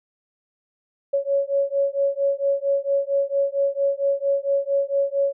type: beating tone pair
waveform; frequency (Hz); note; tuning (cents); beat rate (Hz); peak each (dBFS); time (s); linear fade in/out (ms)
sine; 554.4 / 558.8; C#5 / C#5; 0 / +14; 4.4; -22; 1.13-5.33; 10
effects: none